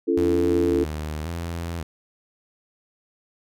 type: chord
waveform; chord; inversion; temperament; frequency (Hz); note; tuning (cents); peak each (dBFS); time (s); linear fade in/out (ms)
sine; Db augmented; none; equal with one note detuned; 277.2 / 341.4 / 440; Db4 / F4 / A4; 0 / -39 / 0; -24 / -21 / -23; 0.07-0.85; 20
type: tone with vibrato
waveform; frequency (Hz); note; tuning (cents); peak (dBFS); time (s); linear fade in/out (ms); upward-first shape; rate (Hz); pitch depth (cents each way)
sawtooth; 80.5; E2; -41; -24; 0.17-1.83; 5; square; 0.92; 84
effects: none